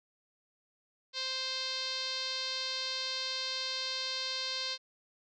5% pulse tone with low-pass filter, 523 Hz, C5, 1 cent flat, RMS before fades -36 dBFS, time 1.13-4.78 s, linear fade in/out 50 ms, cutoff 4400 Hz, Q 4.3, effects none

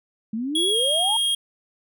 sine exponential sweep, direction up, 211.2 to 924 Hz, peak -24 dBFS, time 0.33-1.17 s, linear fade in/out 5 ms
square tone with pitch glide, 3329 to 3253 Hz, G#7 to G#7, +3 to -37 cents, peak -20 dBFS, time 0.55-1.35 s, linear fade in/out 5 ms, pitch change -40 cents, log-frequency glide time 0.7-0.77 s
effects none

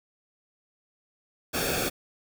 pink noise with comb filter, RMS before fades -28 dBFS, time 1.53-1.9 s, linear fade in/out 20 ms, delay 1 ms, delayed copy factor -0.75, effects none

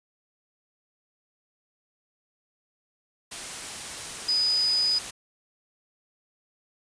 sine tone in noise, 4978 Hz, D#8, in tune, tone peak -21 dBFS, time 4.28-4.99 s, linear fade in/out 10 ms, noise white, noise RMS -36 dBFS, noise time 3.31-5.11 s, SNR +12 dB, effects resampled to 22050 Hz

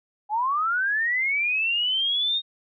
sine linear sweep, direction up, 812 to 3729 Hz, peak -21 dBFS, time 0.29-2.42 s, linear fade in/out 50 ms, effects none

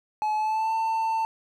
triangle tone with pitch glide, 855 to 893.9 Hz, A5 to A5, -50 to +27 cents, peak -21 dBFS, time 0.22-1.25 s, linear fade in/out 0 ms, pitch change +77 cents, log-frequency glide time 0.35-0.74 s, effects none

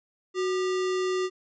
sine tone with sample-and-hold, 370 Hz, F#4, in tune, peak -24 dBFS, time 0.34-1.3 s, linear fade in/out 50 ms, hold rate 1575 Hz, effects resampled to 16000 Hz

